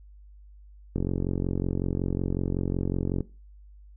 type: click train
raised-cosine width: 3 ms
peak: -14 dBFS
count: 103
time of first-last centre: 0.96-3.207 s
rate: 45.4 Hz
effects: noise-tail reverb RT60 0.3 s tail -19 dB re dry + added 50 Hz sine -47 dBFS peak until 3.96 s